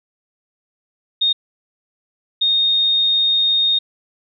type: tone bursts at uneven times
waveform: sine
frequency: 3697 Hz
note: A#7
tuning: 15 cents flat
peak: -13 dBFS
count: 2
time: 1.21-1.33 / 2.41-3.79 s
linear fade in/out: 10 ms
effects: none